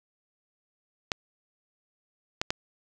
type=clicks; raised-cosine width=0.2 ms; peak=-9 dBFS; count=3; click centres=1.118 / 2.415 / 2.505 s; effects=none